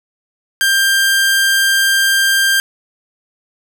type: tone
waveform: sawtooth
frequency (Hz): 1588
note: G6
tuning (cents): +22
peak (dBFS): -7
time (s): 0.61-2.6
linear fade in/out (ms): 0
effects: none